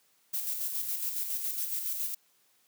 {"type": "noise with tremolo", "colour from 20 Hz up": "violet", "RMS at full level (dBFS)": -32, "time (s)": [0.33, 2.15], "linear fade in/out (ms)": 10, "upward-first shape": "square", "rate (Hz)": 7.2, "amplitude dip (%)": 40, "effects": ["white hiss -68 dBFS RMS until 2.67 s", "high-pass 150 Hz 12 dB/octave"]}